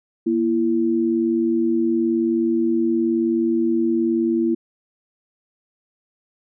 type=tone pair together; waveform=sine; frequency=235.7 / 334.7 Hz; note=A#3 / E4; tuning=+19 / +26 cents; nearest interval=tritone; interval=607 cents; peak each=-21 / -18 dBFS; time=0.26-4.55 s; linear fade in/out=10 ms; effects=none